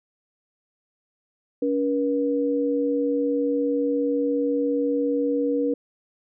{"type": "tone pair together", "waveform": "sine", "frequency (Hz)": [282.9, 480], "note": ["C#4", "B4"], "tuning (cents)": [35, -49], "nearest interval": "major sixth", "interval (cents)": 916, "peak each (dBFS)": -23, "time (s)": [1.62, 5.74], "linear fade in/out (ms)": 5, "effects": []}